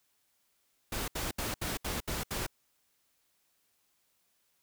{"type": "noise bursts", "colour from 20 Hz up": "pink", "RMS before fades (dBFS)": -35, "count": 7, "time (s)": [0.92, 2.466], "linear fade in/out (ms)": 5, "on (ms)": 160, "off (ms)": 71, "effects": ["white hiss -74 dBFS RMS until 4.62 s"]}